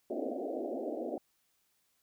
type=band-pass noise; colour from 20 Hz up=pink; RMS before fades=-37 dBFS; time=0.1-1.18 s; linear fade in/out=2 ms; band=240 to 730 Hz; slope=96 dB/octave; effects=white hiss -75 dBFS RMS until 2.02 s